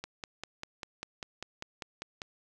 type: click train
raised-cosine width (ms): 0.2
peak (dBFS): -21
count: 12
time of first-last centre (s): 0.04-2.218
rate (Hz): 5.05
effects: none